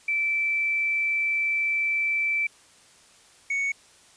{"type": "tone pair in turn", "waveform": ["sine", "triangle"], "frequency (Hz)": [2327, 2223], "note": ["D7", "C#7"], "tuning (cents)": [-17, 4], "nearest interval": "minor second", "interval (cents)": 79, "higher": "first", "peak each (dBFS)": -22, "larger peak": "neither", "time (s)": [[0.08, 2.47], [3.5, 3.72]], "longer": "first", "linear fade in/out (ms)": 5, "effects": ["white hiss -55 dBFS RMS until 4.16 s", "resampled to 22050 Hz"]}